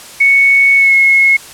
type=tone with pitch glide; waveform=sine; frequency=2217 to 2174 Hz; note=C#7 to C#7; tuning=0 to -34 cents; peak=-5 dBFS; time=0.2-1.37 s; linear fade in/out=10 ms; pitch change=-34 cents; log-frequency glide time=0.76-0.94 s; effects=white hiss -33 dBFS RMS until 1.53 s + low-pass 11000 Hz 12 dB/octave